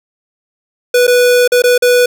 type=tone with dropouts; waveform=square; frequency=491.7 Hz; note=B4; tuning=8 cents flat; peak=-7 dBFS; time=0.94-2.06 s; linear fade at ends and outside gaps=5 ms; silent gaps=1.069-1.077 / 1.477-1.519 / 1.621-1.638 / 1.779-1.822 s; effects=none